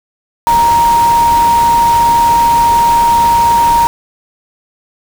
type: tone in noise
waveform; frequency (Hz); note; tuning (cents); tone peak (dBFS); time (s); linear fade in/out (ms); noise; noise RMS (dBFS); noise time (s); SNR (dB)
sine; 936; A#5; +7; -6; 0.47-3.87; 0; pink; -21; 0.47-3.87; +12
effects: none